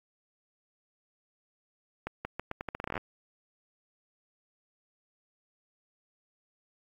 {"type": "accelerating click train", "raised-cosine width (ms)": 0.5, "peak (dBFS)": -19, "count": 16, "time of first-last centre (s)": [2.07, 2.977], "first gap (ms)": 180, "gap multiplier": 0.81, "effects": ["AAC 48 kbps"]}